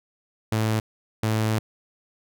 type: tone pair in turn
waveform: sawtooth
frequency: 109.6 / 109.6 Hz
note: A2 / A2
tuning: -6 / -6 cents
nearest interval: unison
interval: 0 cents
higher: neither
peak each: -17 / -17 dBFS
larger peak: neither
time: 0.52-0.8 / 1.23-1.59 s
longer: second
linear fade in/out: 5 ms
effects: none